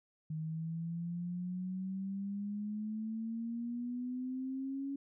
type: exponential sweep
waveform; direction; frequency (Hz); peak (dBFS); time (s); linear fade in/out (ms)
sine; up; 155.56 to 278.7; -36; 0.3-4.96; 5
effects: none